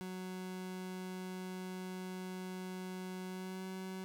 30% pulse tone with pitch glide, 185 to 187.91 Hz, F#3 to F#3, 0 to +27 cents, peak -39 dBFS, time 0.01-4.04 s, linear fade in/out 0 ms, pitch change +27 cents, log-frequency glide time 3.27-3.65 s, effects none

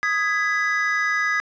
triangle chord, G# minor, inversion second, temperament just, 1245.9 / 1661.2 / 1993.5 Hz, D#6 / G#6 / B6, +2 / 0 / +16 cents, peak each -24 / -21 / -22 dBFS, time 0.03-1.4 s, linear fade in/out 0 ms, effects resampled to 16000 Hz + 8-bit

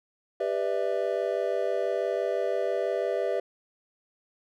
triangle chord, E minor seventh, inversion first, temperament just, 395.6 / 494.4 / 593.3 / 659.3 Hz, G4 / B4 / D5 / E5, +16 / +2 / +18 / 0 cents, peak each -29 dBFS, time 0.4-3.4 s, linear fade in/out 5 ms, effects none

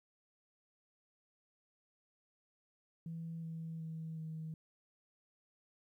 sine tone with pitch steps, 164.81 / 162.82 / 160.86 / 158.92 Hz, E3 / E3 / E3 / D#3, 0 / -21 / -42 / +37 cents, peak -40 dBFS, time 3.06-4.54 s, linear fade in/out 2 ms, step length 370 ms, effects tanh soft clip ceiling -36 dBFS + 13-bit

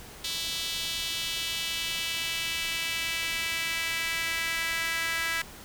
sawtooth tone with high-pass filter sweep, 329.6 Hz, E4, in tune, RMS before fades -31 dBFS, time 0.24-5.42 s, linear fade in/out 5 ms, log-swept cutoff 3600 to 1800 Hz, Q 2.4, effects pink hiss -46 dBFS RMS until 5.64 s

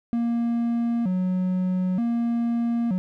triangle tone with vibrato, 207.7 Hz, G#3, in tune, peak -19 dBFS, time 0.13-2.98 s, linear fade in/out 0 ms, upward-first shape square, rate 0.54 Hz, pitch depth 210 cents each way, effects none

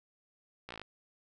slowing click train, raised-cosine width 0.3 ms, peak -27 dBFS, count 8, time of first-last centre 0.69-0.816 s, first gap 16 ms, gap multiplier 1.04, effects none

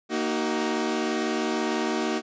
sawtooth chord, D# minor, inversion second, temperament equal with one note detuned, 233.1 / 311.1 / 377.3 Hz, A#3 / D#4 / F#4, 0 / 0 / +34 cents, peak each -25 dBFS, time 0.09-2.22 s, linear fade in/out 50 ms, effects resampled to 16000 Hz

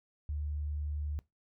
sine tone, 74.1 Hz, D2, 16 cents sharp, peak -33 dBFS, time 0.29-1.19 s, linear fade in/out 0 ms, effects noise-tail reverb RT60 0.2 s tail -21 dB re dry

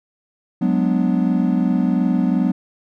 triangle chord, G# half-diminished seventh, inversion third, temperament equal, 185 / 207.7 / 246.9 / 293.7 Hz, F#3 / G#3 / B3 / D4, 0 / 0 / 0 / 0 cents, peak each -17 / -21 / -17 / -22 dBFS, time 0.61-2.52 s, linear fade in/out 10 ms, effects none

